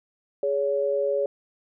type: tone pair together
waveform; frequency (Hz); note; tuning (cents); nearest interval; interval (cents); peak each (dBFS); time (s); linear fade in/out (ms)
sine; 415.3 / 563.4; G#4 / C#5; 0 / +28; perfect fourth; 528; -26 / -23; 0.43-1.26; 2
effects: none